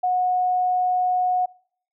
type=tone; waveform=sine; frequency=730 Hz; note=F#5; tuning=24 cents flat; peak=-18 dBFS; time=0.03-1.46 s; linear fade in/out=10 ms; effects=noise-tail reverb RT60 0.6 s tail -24 dB re dry